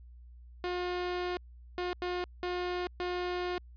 sawtooth tone bursts at uneven times, 357.7 Hz, F4, 41 cents sharp, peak -28 dBFS, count 5, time 0.64-1.37 / 1.78-1.93 / 2.02-2.24 / 2.43-2.87 / 3-3.58 s, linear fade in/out 0 ms, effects added 60 Hz sine -49 dBFS peak until 3.76 s + resampled to 11025 Hz

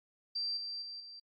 sine tone with level steps, 4699 Hz, D8, in tune, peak -33 / -38 / -42 / -47 dBFS, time 0.35-1.2 s, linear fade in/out 10 ms, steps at 0.57 / 0.82 / 1 s, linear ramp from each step 2 ms, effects AAC 32 kbps

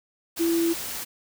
sine tone in noise, 334.6 Hz, E4, 26 cents sharp, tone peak -20 dBFS, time 0.39-0.74 s, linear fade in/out 20 ms, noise white, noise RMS -33 dBFS, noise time 0.36-1.05 s, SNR +10 dB, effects none

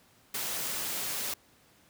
white noise, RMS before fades -34 dBFS, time 0.34-1.34 s, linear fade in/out 5 ms, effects pink hiss -62 dBFS RMS until 1.89 s + high-pass 80 Hz 12 dB/octave

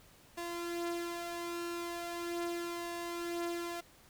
sawtooth tone with flanger, 343.6 Hz, F4, 28 cents flat, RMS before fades -39 dBFS, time 0.37-3.81 s, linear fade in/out 10 ms, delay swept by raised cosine 1.8 to 5.1 ms, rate 0.39 Hz, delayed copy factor +0.5, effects pink hiss -61 dBFS RMS until 4.09 s

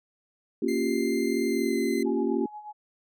sine chord, G half-diminished seventh, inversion first, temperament equal with one note detuned, 233.1 / 277.2 / 349.2 / 390.4 Hz, Bb3 / Db4 / F4 / G4, 0 / 0 / 0 / -7 cents, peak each -29 dBFS, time 0.62-2.46 s, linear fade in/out 5 ms
sawtooth tone with pitch glide, 2093 to 2052 Hz, C7 to C7, 0 to -34 cents, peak -33 dBFS, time 0.68-2.03 s, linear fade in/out 5 ms, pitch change -34 cents, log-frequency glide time 1.48-1.77 s
sine tone with tremolo, 842 Hz, G#5, 24 cents sharp, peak -36 dBFS, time 2.05-2.73 s, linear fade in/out 20 ms, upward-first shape sine, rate 8.2 Hz, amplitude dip 65%
effects none

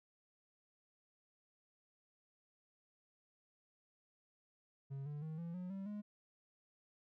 triangle tone with pitch steps, 137.2 / 147.05 / 157.6 / 168.91 / 181.04 / 194.03 / 208 Hz, C#3 / D3 / D#3 / E3 / F#3 / G3 / G#3, -17 / +3 / +23 / +43 / -37 / -17 / +3 cents, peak -40 dBFS, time 4.9-6.02 s, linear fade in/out 20 ms, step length 160 ms, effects none

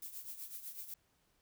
violet noise with tremolo, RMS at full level -44 dBFS, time 0.02-0.94 s, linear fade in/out 2 ms, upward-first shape triangle, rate 8 Hz, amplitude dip 75%, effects pink hiss -75 dBFS RMS until 1.41 s

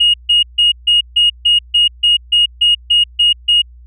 sine tone bursts, 2869 Hz, F7, 46 cents sharp, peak -6 dBFS, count 13, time 0-3.62 s, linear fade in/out 10 ms, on 140 ms, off 150 ms, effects tanh soft clip ceiling -3 dBFS + added 60 Hz sine -36 dBFS peak until 3.86 s

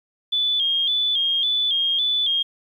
sine tone with vibrato, 3355 Hz, G#7, 17 cents sharp, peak -18 dBFS, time 0.32-2.43 s, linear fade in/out 10 ms, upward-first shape square, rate 1.8 Hz, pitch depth 63 cents each way, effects 9-bit

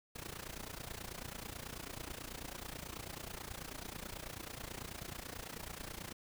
pink noise with amplitude modulation, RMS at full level -43 dBFS, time 0.15-6.13 s, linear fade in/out 10 ms, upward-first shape sine, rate 29.2 Hz, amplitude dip 85%, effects none

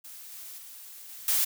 blue noise with level steps, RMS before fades -45 / -43 / -46 / -44 / -25 dBFS, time 0.04-1.45 s, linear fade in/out 10 ms, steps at 0.32 / 0.58 / 1.09 / 1.28 s, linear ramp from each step 2 ms, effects none

